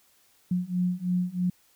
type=beating tone pair; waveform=sine; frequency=178.2 / 181.3 Hz; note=F3 / F#3; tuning=+35 / -35 cents; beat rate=3.1 Hz; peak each=-28 / -27 dBFS; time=0.51-1.5 s; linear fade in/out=5 ms; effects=white hiss -63 dBFS RMS until 1.75 s